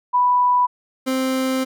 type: tone pair in turn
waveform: sine / 30% pulse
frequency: 987.8 / 261.6 Hz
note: B5 / C4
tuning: 0 / 0 cents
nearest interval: octave + major seventh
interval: 2300 cents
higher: first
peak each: -13 / -16 dBFS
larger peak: first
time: 0.13-0.67 / 1.06-1.65 s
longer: second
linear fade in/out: 20 ms
effects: none